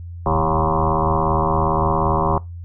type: tone with frequency modulation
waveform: sine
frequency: 554.4 Hz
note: C#5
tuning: in tune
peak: -15 dBFS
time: 0.26-2.38 s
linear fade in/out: 2 ms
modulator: 77.4 Hz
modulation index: 7.1
effects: noise-tail reverb RT60 0.2 s tail -21 dB re dry + added 86 Hz sine -30 dBFS peak until 2.64 s